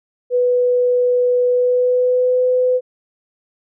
sine tone with pitch glide, 493.9 to 504 Hz, B4 to B4, 0 to +35 cents, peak -12 dBFS, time 0.3-2.81 s, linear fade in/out 50 ms, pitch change +35 cents, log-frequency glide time 1.47-2.45 s, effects none

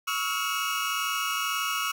30% pulse tone cluster, 1117 / 1302 / 1415 / 2872 Hz, C#6 / E6 / F6 / F7, +13 / -22 / +22 / +48 cents, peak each -30 / -28 / -32 / -30 dBFS, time 0.07-1.92 s, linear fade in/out 10 ms, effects none

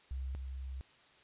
sine tone pair in turn, 65.7 / 65.97 Hz, C2 / C2, +8 / +15 cents, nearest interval unison, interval 7 cents, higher second, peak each -36 / -39 dBFS, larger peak first, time 0.11-0.35 / 0.35-0.81 s, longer second, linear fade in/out 0 ms, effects white hiss -63 dBFS RMS until 1.23 s + resampled to 8000 Hz

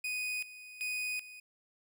40% pulse tone with tremolo, 2489 Hz, D#7, in tune, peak -33 dBFS, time 0.04-1.4 s, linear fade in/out 5 ms, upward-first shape square, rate 1.3 Hz, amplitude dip 80%, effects none

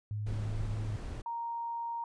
sine tone with pitch glide, 105.3 to 106.22 Hz, G#2 to G#2, +24 to +39 cents, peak -33 dBFS, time 0.11-0.96 s, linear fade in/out 0 ms, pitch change +15 cents, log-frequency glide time 0.38-0.43 s
brown noise, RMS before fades -39 dBFS, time 0.26-1.22 s, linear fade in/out 10 ms
sine tone, 932.3 Hz, A#5, in tune, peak -34 dBFS, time 1.26-2.04 s, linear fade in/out 2 ms
effects resampled to 22050 Hz

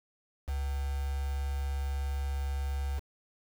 sine tone with quantisation, 69.3 Hz, C#2, in tune, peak -30 dBFS, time 0.47-3 s, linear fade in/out 20 ms, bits 7, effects none

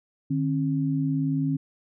sine tone pair together, 151.6 / 270.1 Hz, D#3 / C#4, -45 / -45 cents, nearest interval minor seventh, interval 1000 cents, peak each -25 dBFS, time 0.3-1.57 s, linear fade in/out 10 ms, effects none

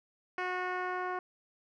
10% pulse tone with low-pass filter sweep, 364.7 Hz, F#4, 25 cents flat, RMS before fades -35 dBFS, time 0.38-1.19 s, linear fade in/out 2 ms, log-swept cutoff 2400 to 1200 Hz, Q 1.1, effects none

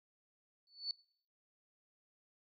sine tone with exponential growth, 4467 Hz, C#8, 12 cents sharp, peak -33 dBFS, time 0.67-0.91 s, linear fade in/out 1 ms, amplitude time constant 52 ms, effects noise-tail reverb RT60 0.6 s tail -23 dB re dry

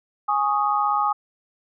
sine chord, Ab suspended fourth, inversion none, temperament equal, 830.6 / 1108.7 / 1244.5 Hz, Ab5 / Db6 / Eb6, 0 / 0 / 0 cents, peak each -22 / -26 / -22 dBFS, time 0.28-1.13 s, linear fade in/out 10 ms, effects none

